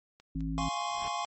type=click train; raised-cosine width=0.2 ms; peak=-37 dBFS; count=4; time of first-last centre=0.2-0.82 s; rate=4.84 Hz
type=harmonic tone; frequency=54 Hz; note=A1; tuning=32 cents flat; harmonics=1 / 3 / 5; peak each=-35 / -35 / -35 dBFS; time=0.35-0.69 s; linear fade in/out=5 ms
type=chord; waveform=square; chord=Db major seventh; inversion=first; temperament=equal; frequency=698.5 / 830.6 / 1046.5 / 1108.7 Hz; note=F5 / Ab5 / C6 / Db6; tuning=0 / 0 / 0 / 0 cents; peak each=-38 dBFS; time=0.58-1.25 s; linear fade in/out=0 ms
type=noise with exponential growth; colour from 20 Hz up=pink; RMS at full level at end=-40 dBFS; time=0.81-1.08 s; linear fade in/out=2 ms; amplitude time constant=58 ms
effects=MP3 32 kbps